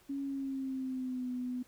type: tone with pitch glide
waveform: sine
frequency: 277.2 to 249.8 Hz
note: C#4 to B3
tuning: 0 to +20 cents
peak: -34 dBFS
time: 0.09-1.63 s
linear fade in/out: 10 ms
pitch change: -180 cents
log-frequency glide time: 0.22-1.31 s
effects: pink hiss -64 dBFS RMS until 1.67 s